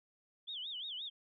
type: tone with vibrato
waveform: sine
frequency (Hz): 3326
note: G#7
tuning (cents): +2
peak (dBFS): -40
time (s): 0.47-1.1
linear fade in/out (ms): 20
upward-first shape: sine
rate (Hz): 5.7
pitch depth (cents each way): 220
effects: none